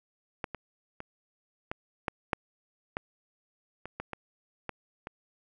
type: clicks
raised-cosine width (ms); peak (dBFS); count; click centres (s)
0.5; -17 / -22 / -24 / -18 / -14 / -11 / -16 / -24 / -20 / -21 / -19 / -23; 12; 0.442 / 0.547 / 1.004 / 1.715 / 2.082 / 2.332 / 2.969 / 3.856 / 4 / 4.133 / 4.693 / 5.071
effects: none